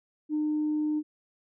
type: tone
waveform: sine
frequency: 303.5 Hz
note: D#4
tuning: 43 cents flat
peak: -24 dBFS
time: 0.29-1.03 s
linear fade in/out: 50 ms
effects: tanh soft clip ceiling -21 dBFS